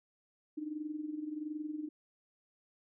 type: tone with amplitude modulation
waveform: sine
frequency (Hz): 304.2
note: D#4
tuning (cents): -39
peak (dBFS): -34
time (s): 0.57-1.89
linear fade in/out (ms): 10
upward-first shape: sine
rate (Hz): 21.4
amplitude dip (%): 70
effects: none